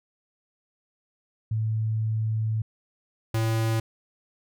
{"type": "tone pair in turn", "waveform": ["sine", "square"], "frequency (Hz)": [110, 112.31], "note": ["A2", "A2"], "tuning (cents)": [0, 36], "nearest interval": "unison", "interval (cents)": 36, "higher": "second", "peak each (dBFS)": -23, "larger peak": "neither", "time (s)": [[1.51, 2.62], [3.34, 3.8]], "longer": "first", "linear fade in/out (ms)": 5, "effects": []}